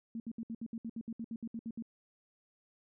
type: tone bursts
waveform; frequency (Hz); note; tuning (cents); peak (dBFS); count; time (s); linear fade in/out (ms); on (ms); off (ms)
sine; 228.2; A#3; -37; -37; 15; 0.15-1.824; 2; 50; 66
effects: none